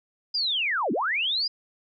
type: linear two-way sweep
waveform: sine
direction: down then up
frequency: 5000 to 187.5 to 5000 Hz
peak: -23 dBFS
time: 0.34-1.48 s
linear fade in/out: 10 ms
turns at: 0.92 s
effects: none